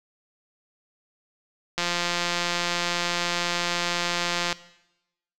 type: click train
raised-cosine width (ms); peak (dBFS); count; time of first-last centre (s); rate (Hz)
0.2; -8; 479; 1.78-4.527; 174
effects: noise-tail reverb RT60 0.9 s tail -18 dB re dry